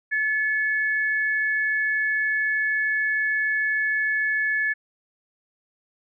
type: tone pair together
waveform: sine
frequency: 1723.4 / 2208 Hz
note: A6 / C#7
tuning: -36 / -7 cents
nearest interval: major third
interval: 429 cents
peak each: -21 / -30 dBFS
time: 0.11-4.74 s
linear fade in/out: 20 ms
effects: none